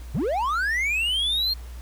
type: linear sweep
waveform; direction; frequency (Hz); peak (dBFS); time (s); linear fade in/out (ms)
triangle; up; 92.6 to 4267; -20; 0.14-1.54; 10
effects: added 60 Hz sine -35 dBFS peak until 1.81 s + pink hiss -50 dBFS RMS until 1.81 s